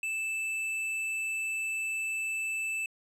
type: tone with hard clipping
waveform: sine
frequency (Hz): 2637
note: E7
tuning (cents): 0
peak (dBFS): -32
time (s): 0.03-2.86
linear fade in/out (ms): 2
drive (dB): 9
effects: low-pass 12000 Hz 12 dB/octave